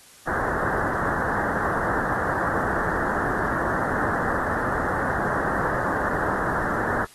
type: low-pass noise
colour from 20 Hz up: white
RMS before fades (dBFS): -26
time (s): 0.27-7.05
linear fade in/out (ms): 5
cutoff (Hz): 1800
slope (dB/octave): 96
effects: white hiss -50 dBFS RMS until 7.14 s + AAC 32 kbps